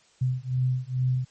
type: beating tone pair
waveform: sine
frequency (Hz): 126.7 / 129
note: B2 / C3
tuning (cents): +45 / -24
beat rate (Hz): 2.3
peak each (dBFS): -26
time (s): 0.21-1.25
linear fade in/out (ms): 10
effects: white hiss -60 dBFS RMS until 1.3 s + MP3 32 kbps